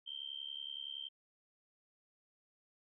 sine tone with amplitude modulation, 3136 Hz, G7, in tune, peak -38 dBFS, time 0.06-1.09 s, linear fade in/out 20 ms, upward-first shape sine, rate 70.7 Hz, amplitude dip 95%, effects none

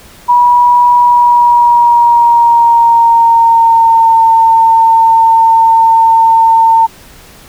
sine tone with pitch glide, 970 to 905 Hz, B5 to A5, -31 to +48 cents, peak -3 dBFS, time 0.28-6.87 s, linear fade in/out 20 ms, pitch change -121 cents, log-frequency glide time 0.95-4.21 s, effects pink hiss -37 dBFS RMS until 7.48 s

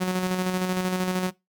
sawtooth tone with tremolo, 183.9 Hz, F#3, 10 cents flat, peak -18 dBFS, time 0-1.31 s, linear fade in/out 20 ms, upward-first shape square, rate 13 Hz, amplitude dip 35%, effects noise-tail reverb RT60 0.2 s tail -21 dB re dry

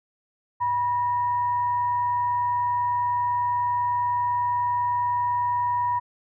sine tone with frequency modulation, 975 Hz, B5, 23 cents flat, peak -21 dBFS, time 0.6-6 s, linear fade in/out 20 ms, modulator 872 Hz, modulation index 0.2, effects none

